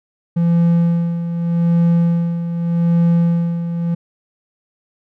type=tone with tremolo; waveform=triangle; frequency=169.8 Hz; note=F3; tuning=48 cents flat; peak=-8 dBFS; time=0.36-3.95 s; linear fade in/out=10 ms; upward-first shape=sine; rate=0.83 Hz; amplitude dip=65%; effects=none